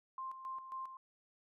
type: tone with tremolo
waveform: sine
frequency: 1052 Hz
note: C6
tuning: 9 cents sharp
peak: -40 dBFS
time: 0.18-0.97 s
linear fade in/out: 2 ms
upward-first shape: square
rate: 3.7 Hz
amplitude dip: 60%
effects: none